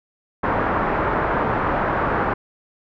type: low-pass noise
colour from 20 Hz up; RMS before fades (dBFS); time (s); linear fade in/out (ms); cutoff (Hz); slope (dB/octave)
white; -21; 0.43-2.34; 10; 1400; 24
effects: none